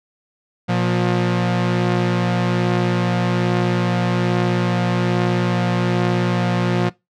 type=tone pair together; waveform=sawtooth; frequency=118.87 / 177.7 Hz; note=A#2 / F3; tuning=+34 / +30 cents; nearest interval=perfect fifth; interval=696 cents; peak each=-16 / -14 dBFS; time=0.68-6.9 s; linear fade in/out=20 ms; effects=noise-tail reverb RT60 0.2 s tail -21 dB re dry + low-pass 4000 Hz 12 dB/octave